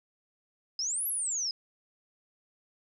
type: exponential two-way sweep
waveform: sine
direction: up then down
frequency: 4978 to 11840 to 4978 Hz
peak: -29 dBFS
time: 0.79-1.51 s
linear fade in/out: 2 ms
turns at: 1.07 s
effects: none